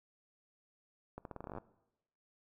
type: accelerating click train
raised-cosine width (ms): 1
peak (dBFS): -30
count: 14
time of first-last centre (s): 1.18-1.583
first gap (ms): 72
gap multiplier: 0.84
effects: noise-tail reverb RT60 0.9 s tail -19 dB re dry